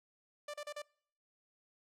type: tone bursts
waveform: sawtooth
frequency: 590 Hz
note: D5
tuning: 8 cents sharp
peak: -37 dBFS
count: 4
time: 0.48-0.82 s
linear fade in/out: 5 ms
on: 58 ms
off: 36 ms
effects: noise-tail reverb RT60 0.6 s tail -25 dB re dry + low-pass 10000 Hz 12 dB/octave